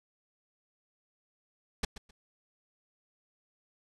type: noise with echo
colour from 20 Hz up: pink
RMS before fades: -29 dBFS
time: 1.83-1.85 s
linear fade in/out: 5 ms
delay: 130 ms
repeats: 2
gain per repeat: -14 dB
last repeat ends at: 2.11 s
effects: low-pass 7000 Hz 12 dB/octave